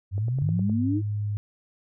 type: exponential sweep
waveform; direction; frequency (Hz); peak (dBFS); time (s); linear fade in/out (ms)
sine; up; 92.5 to 329.6; -23; 0.11-1.02; 50
type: click train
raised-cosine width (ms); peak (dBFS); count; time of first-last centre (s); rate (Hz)
2; -26; 6; 0.18-0.697; 9.68
type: tone with vibrato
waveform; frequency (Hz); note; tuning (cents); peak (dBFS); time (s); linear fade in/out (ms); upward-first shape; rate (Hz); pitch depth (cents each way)
sine; 103.83; G#2; 0; -25; 0.42-1.37; 0; triangle; 1.8; 9
effects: none